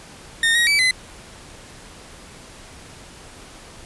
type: tone with pitch steps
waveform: 30% pulse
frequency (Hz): 1833 / 1891 / 2300 / 2031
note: A#6 / A#6 / D7 / B6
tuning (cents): -30 / +24 / -37 / +48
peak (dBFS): -12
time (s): 0.43-0.91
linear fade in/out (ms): 2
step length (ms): 120
effects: pink hiss -42 dBFS RMS until 3.85 s + resampled to 24000 Hz